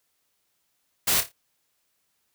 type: noise with echo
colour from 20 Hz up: white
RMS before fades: -22 dBFS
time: 1.07-1.21 s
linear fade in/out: 10 ms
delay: 28 ms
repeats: 4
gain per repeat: -9 dB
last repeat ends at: 1.322 s
effects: white hiss -73 dBFS RMS until 2.34 s